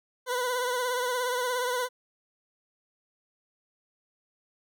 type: tone with vibrato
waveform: 20% pulse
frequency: 497.2 Hz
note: B4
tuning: 12 cents sharp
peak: -22 dBFS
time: 0.26-1.89 s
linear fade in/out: 50 ms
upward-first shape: triangle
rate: 17 Hz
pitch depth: 58 cents each way
effects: none